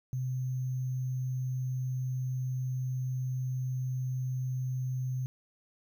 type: tone with sample-and-hold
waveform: sine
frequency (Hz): 128.1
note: C3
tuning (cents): -36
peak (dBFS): -30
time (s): 0.13-5.26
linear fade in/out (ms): 0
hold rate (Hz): 6300
effects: none